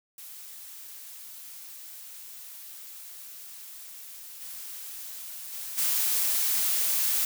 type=noise with level steps; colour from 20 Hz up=blue; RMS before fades=-44 / -40 / -37 / -26 dBFS; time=0.18-7.25 s; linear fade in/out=2 ms; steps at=4.4 / 5.52 / 5.77 s; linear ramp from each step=20 ms; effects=none